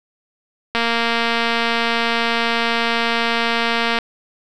click train, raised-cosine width 0.3 ms, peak -3 dBFS, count 752, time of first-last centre 0.75-3.987 s, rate 232 Hz, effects none

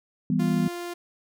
sine chord, E minor, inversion none, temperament just, 164.81 / 197.78 / 247.2 Hz, E3 / G3 / B3, 0 / +16 / +2 cents, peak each -25 dBFS, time 0.3-0.68 s, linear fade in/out 2 ms
sawtooth tone, 348.7 Hz, F4, 3 cents flat, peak -28 dBFS, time 0.39-0.94 s, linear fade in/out 10 ms
effects none

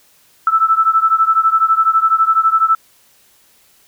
sine beating tone pair, 1314 / 1326 Hz, E6 / E6, -6 / +10 cents, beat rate 12 Hz, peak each -12 / -14 dBFS, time 0.47-2.75 s, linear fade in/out 2 ms, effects white hiss -52 dBFS RMS until 3.87 s

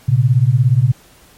sine beating tone pair, 116.6 / 133.6 Hz, A#2 / C3, +1 / +36 cents, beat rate 17 Hz, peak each -12 dBFS, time 0.08-0.92 s, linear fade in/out 10 ms, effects pink hiss -47 dBFS RMS until 1.37 s + MP3 64 kbps

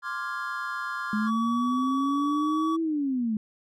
triangle chord, D half-diminished seventh, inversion third, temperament equal, 1046.5 / 1174.7 / 1396.9 / 1661.2 Hz, C6 / D6 / F6 / Ab6, 0 / 0 / 0 / 0 cents, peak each -34 / -34 / -32 / -35 dBFS, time 0.02-1.31 s, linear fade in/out 50 ms
sine linear two-way sweep, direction up then down, 209.3 to 329.4 to 209.3 Hz, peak -24 dBFS, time 1.13-3.37 s, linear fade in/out 2 ms, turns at 2.81 s
triangle tone, 1137 Hz, C#6, 44 cents sharp, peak -26 dBFS, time 1.26-2.77 s, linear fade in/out 20 ms
effects none

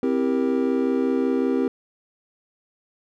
triangle chord, C dominant seventh, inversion none, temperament just, 261.6 / 327 / 392.4 / 470.9 Hz, C4 / E4 / G4 / Bb4, 0 / -14 / +2 / +18 cents, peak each -20 / -26 / -23 / -25 dBFS, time 0.03-1.68 s, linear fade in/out 2 ms, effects none

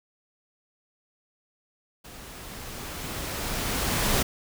pink noise with level ramp, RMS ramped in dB -45 to -23 dBFS, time 2.04-4.23 s, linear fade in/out 10 ms, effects none

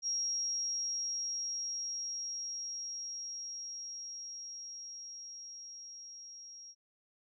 sine tone with level ramp, 5610 Hz, F8, 7 cents sharp, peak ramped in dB -31 to -48 dBFS, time 0.02-6.75 s, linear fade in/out 50 ms, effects none

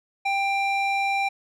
square tone with band-pass filter, 790 Hz, G5, 13 cents sharp, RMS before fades -24 dBFS, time 0.25-1.29 s, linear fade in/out 10 ms, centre 1700 Hz, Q 5.1, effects none

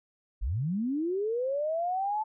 sine linear sweep, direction up, 39.51 to 878 Hz, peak -27 dBFS, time 0.41-2.24 s, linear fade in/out 20 ms, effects none

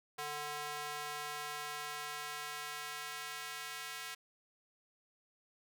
square tone with high-pass filter sweep, 148.3 Hz, D3, 17 cents sharp, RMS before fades -43 dBFS, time 0.18-4.15 s, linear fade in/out 10 ms, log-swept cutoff 770 to 1700 Hz, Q 0.94, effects none

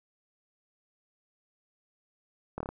slowing click train, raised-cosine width 1 ms, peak -21 dBFS, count 5, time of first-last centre 2.58-2.69 s, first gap 24 ms, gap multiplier 1.09, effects none

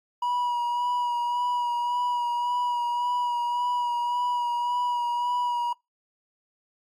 triangle tone with vibrato, 968 Hz, B5, 35 cents flat, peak -22 dBFS, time 0.22-5.73 s, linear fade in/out 5 ms, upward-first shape sine, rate 1.8 Hz, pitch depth 19 cents each way, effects noise-tail reverb RT60 0.2 s tail -24 dB re dry + AAC 64 kbps

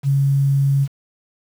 sine tone with quantisation, 138.59 Hz, C#3, in tune, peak -13 dBFS, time 0.03-0.88 s, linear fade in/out 50 ms, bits 7, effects none

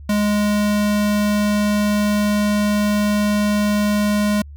square tone, 207.7 Hz, G#3, in tune, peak -16 dBFS, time 0.09-4.42 s, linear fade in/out 5 ms, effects added 72 Hz sine -34 dBFS peak until 4.56 s

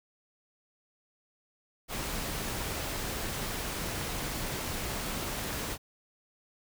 pink noise, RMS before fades -35 dBFS, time 1.88-5.78 s, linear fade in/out 50 ms, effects none

